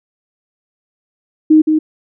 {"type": "tone with echo", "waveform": "sine", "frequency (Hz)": 311.1, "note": "D#4", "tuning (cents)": 0, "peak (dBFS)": -4, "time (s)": [1.5, 1.62], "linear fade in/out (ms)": 10, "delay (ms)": 170, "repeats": 1, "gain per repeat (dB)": -5, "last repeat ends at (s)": 1.79, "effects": []}